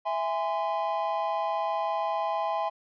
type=chord; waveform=triangle; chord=E augmented; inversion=none; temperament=just; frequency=659.3 / 824.1 / 1030.1 Hz; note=E5 / G#5 / B#5; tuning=0 / -14 / -27 cents; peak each=-29 / -28 / -30 dBFS; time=0.05-2.7 s; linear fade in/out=20 ms; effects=resampled to 11025 Hz